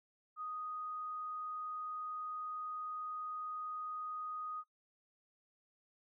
sine tone, 1244.5 Hz, D#6, in tune, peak -40 dBFS, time 0.36-4.64 s, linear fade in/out 50 ms, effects noise-tail reverb RT60 0.1 s tail -18 dB re dry

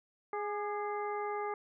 harmonic tone with a mistuned harmonic, 415.3 Hz, G#4, in tune, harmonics 1 / 2 / 3 / 4 / 5, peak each -37 / -38 / -41 / -51 / -47 dBFS, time 0.33-1.54 s, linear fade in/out 2 ms, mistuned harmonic 3, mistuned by -47 cents, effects none

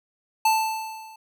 square tone with level ramp, 881 Hz, A5, 2 cents sharp, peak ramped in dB -16 to -44 dBFS, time 0.45-1.16 s, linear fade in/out 5 ms, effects none

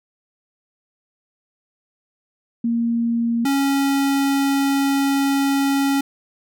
sine / square tone pair in turn, 233.1 / 276.5 Hz, A#3 / C#4, 0 / -4 cents, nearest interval minor third, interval 296 cents, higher second, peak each -17 dBFS, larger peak neither, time 2.64-3.45 / 3.45-6.01 s, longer second, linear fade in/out 5 ms, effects none

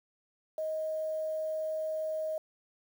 sine tone with quantisation, 627 Hz, D#5, 13 cents sharp, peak -31 dBFS, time 0.58-2.38 s, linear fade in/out 2 ms, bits 9, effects none

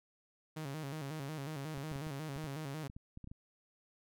sawtooth tone with vibrato, 146.83 Hz, D3, in tune, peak -36 dBFS, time 0.56-2.88 s, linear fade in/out 10 ms, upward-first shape square, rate 5.5 Hz, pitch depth 110 cents each way
clicks, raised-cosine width 5 ms, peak -36 dBFS, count 12, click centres 1.777 / 1.916 / 1.959 / 2.068 / 2.364 / 2.442 / 2.899 / 2.965 / 3.174 / 3.243 / 3.274 / 3.315 s
effects none

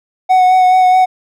triangle tone with vibrato, 740 Hz, F#5, in tune, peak -4 dBFS, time 0.29-1.06 s, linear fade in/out 20 ms, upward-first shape sine, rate 4.7 Hz, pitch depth 17 cents each way, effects none

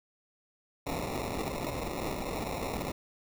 blue noise with sample-and-hold, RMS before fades -35 dBFS, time 0.86-2.92 s, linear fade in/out 10 ms, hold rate 1575 Hz, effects none

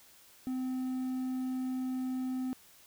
triangle tone, 257.2 Hz, C4, 30 cents flat, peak -30 dBFS, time 0.47-2.53 s, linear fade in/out 0 ms, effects white hiss -59 dBFS RMS until 2.86 s

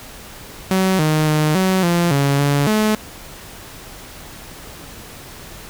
sawtooth tone with pitch steps, 188.8 / 154.7 / 153.1 / 188 / 172.4 / 140.2 / 142.7 / 214.8 Hz, F#3 / D#3 / D#3 / F#3 / F3 / C#3 / D3 / A3, +35 / -10 / -28 / +28 / -22 / +20 / -49 / -41 cents, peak -10 dBFS, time 0.71-2.95 s, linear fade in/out 0 ms, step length 280 ms, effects pink hiss -37 dBFS RMS until 5.69 s

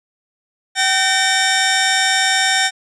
15% pulse tone pair together, 767 / 1824.2 Hz, G5 / A#6, -38 / -38 cents, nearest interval octave + minor third, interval 1500 cents, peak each -10 dBFS, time 0.75-2.71 s, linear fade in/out 50 ms, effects resampled to 24000 Hz

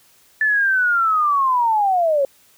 sine linear sweep, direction down, 1759 to 535 Hz, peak -14 dBFS, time 0.41-2.25 s, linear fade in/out 2 ms, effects white hiss -54 dBFS RMS until 2.57 s

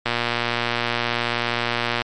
click train, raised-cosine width 0.3 ms, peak -5 dBFS, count 234, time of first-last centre 0.06-2.018 s, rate 119 Hz, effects MP3 64 kbps

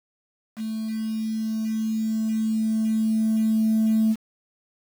sine tone with level ramp, 220 Hz, A3, in tune, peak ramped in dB -26 to -15 dBFS, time 0.56-4.16 s, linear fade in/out 50 ms, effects tanh soft clip ceiling -14 dBFS + 7-bit

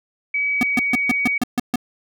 sine tone with pitch glide, 2277 to 2256 Hz, C#7 to C#7, +46 to +30 cents, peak -18 dBFS, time 0.34-1.38 s, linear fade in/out 5 ms, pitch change -16 cents, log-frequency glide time 0.48-0.84 s
square tone bursts, 245.2 Hz, B3, 12 cents flat, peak -16 dBFS, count 8, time 0.61-1.758 s, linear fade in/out 2 ms, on 21 ms, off 140 ms
effects none

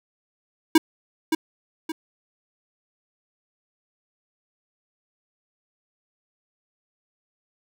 square tone with echo, 320 Hz, D#4, 49 cents sharp, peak -11 dBFS, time 0.75-0.78 s, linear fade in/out 5 ms, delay 570 ms, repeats 2, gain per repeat -8 dB, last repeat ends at 1.92 s, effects none

